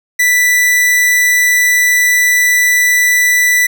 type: tone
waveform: 45% pulse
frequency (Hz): 1975.5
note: B6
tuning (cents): 0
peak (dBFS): -8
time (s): 0.19-3.67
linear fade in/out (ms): 10
effects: none